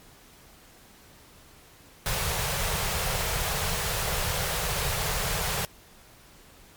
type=band-stop noise; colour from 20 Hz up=pink; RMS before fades=-28 dBFS; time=2.06-5.65 s; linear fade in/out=0 ms; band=180 to 410 Hz; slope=48 dB/octave; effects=pink hiss -53 dBFS RMS until 6.76 s + MP3 96 kbps